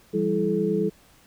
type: tone cluster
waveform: sine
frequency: 169.4 / 198.5 / 331.4 / 429.5 Hz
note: E3 / G3 / E4 / A4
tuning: +48 / +22 / +9 / -42 cents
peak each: -29 / -26 / -28 / -24 dBFS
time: 0.13-0.9 s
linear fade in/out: 20 ms
effects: pink hiss -56 dBFS RMS until 1.26 s